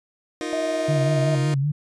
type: chord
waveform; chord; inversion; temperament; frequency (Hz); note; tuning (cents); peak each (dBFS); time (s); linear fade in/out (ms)
sawtooth; Eb suspended second; none; just; 311.1 / 350 / 466.7; Eb4 / F4 / Bb4; 0 / +4 / +2; -25 / -27 / -29; 0.41-1.54; 0
type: tone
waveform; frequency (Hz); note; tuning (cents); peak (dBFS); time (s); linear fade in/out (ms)
sine; 641; E5; -49; -23; 0.53-1.35; 0
type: tone with vibrato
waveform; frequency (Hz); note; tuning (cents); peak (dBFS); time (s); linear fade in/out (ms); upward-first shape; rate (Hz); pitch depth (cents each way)
sine; 142.1; C#3; +43; -19; 0.88-1.72; 10; sine; 5.3; 79
effects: resampled to 22050 Hz